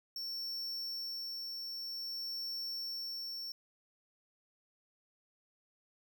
square tone with tremolo, 5440 Hz, F8, 46 cents flat, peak -38 dBFS, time 0.16-3.52 s, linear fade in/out 2 ms, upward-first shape sine, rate 0.52 Hz, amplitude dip 25%, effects none

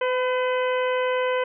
harmonic tone with a mistuned harmonic, 507 Hz, B4, 45 cents sharp, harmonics 1 / 2 / 3 / 4 / 5 / 6, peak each -22 / -28 / -32 / -34 / -36 / -38 dBFS, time 0.01-1.44 s, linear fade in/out 5 ms, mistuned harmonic 2, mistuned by -16 cents, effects none

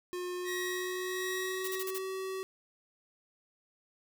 square tone with pitch glide, 358.9 to 380 Hz, F4 to F#4, +47 to +46 cents, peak -36 dBFS, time 0.13-2.43 s, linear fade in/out 0 ms, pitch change +99 cents, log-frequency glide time 0.36-2.01 s
sawtooth tone with tremolo, 1900 Hz, A#6, 33 cents sharp, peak -32 dBFS, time 0.44-1.84 s, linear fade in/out 50 ms, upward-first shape sine, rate 1.4 Hz, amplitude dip 45%
blue noise bursts, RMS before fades -39 dBFS, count 5, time 1.64-1.984 s, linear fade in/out 5 ms, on 40 ms, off 36 ms
effects none

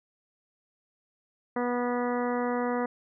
harmonic tone, 244.2 Hz, B3, 19 cents flat, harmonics 1 / 2 / 3 / 4 / 5 / 6 / 7 / 8, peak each -30 / -30 / -35 / -36 / -38 / -43 / -44 / -42 dBFS, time 1.56-2.86 s, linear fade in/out 5 ms, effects none

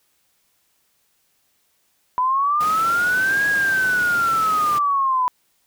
sine linear two-way sweep, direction up then down, 990 to 1661.2 to 990 Hz, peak -16 dBFS, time 2.18-5.28 s, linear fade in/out 0 ms, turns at 3.47 s
pink high-pass noise, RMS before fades -33 dBFS, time 2.6-4.79 s, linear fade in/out 10 ms, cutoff 140 Hz, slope 12 dB/octave
effects white hiss -65 dBFS RMS until 5.66 s

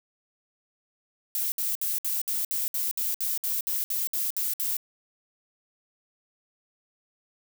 violet noise bursts, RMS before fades -28 dBFS, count 15, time 1.35-4.768 s, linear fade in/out 0 ms, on 170 ms, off 62 ms, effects none

